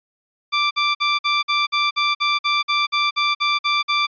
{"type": "tone bursts", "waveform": "15% pulse", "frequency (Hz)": 1174.7, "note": "D6", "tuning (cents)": 0, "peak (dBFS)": -10, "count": 15, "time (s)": [0.52, 4.07], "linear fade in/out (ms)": 20, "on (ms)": 190, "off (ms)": 50, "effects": ["resampled to 11025 Hz"]}